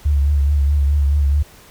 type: tone with vibrato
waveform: sine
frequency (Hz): 71.5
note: D2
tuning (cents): -46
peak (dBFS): -12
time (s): 0.05-1.43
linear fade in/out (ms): 10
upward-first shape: triangle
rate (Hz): 4.7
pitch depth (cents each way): 62
effects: pink hiss -45 dBFS RMS until 1.7 s